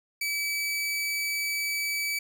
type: tone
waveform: sawtooth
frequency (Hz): 2296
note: D7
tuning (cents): -40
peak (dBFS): -24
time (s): 0.21-2.19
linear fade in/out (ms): 5
effects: none